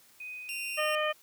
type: tone with tremolo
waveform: sine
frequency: 2499 Hz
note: D#7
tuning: 7 cents sharp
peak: -38 dBFS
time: 0.2-0.81 s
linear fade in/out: 5 ms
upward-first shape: sine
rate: 2.6 Hz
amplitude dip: 25%
type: tone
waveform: sawtooth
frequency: 2761 Hz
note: F7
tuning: 20 cents flat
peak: -32 dBFS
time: 0.49-0.95 s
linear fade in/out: 0 ms
type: harmonic tone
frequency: 611 Hz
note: D#5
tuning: 32 cents flat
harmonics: 1 / 2 / 3 / 4 / 5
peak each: -30 / -33 / -35 / -36 / -37 dBFS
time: 0.77-1.13 s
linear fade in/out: 20 ms
effects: white hiss -60 dBFS RMS until 1.22 s + high-pass 80 Hz 12 dB/octave